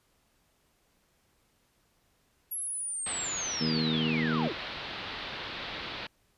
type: linear sweep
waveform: sine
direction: down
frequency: 11440 to 261.6 Hz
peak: -32 dBFS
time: 2.51-4.53 s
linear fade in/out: 10 ms
type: low-pass noise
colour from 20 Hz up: white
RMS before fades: -39 dBFS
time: 3.06-6.07 s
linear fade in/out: 5 ms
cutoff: 4200 Hz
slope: 48 dB/octave
type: harmonic tone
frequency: 79.1 Hz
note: D#2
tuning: 29 cents sharp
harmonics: 2 / 3 / 4 / 5 / 6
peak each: -32 / -29 / -38 / -41 / -40 dBFS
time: 3.6-4.49 s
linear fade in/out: 20 ms
effects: pink hiss -70 dBFS RMS until 6.37 s + resampled to 32000 Hz